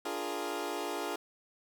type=chord; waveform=20% pulse; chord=Bb dominant seventh; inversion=first; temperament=equal; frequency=293.7 / 349.2 / 415.3 / 466.2 Hz; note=D4 / F4 / Ab4 / Bb4; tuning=0 / 0 / 0 / 0 cents; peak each=-36 / -34 / -34 / -37 dBFS; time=0.05-1.16 s; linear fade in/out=5 ms; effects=none